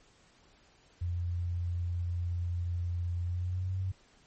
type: tone with pitch glide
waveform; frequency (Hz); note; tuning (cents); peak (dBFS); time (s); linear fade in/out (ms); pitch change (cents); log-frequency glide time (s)
sine; 87.31 to 94.12; F2 to F#2; 0 to +30; -30; 1.01-3.92; 10; +130; 3.24-3.79
effects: pink hiss -63 dBFS RMS until 4.26 s + MP3 32 kbps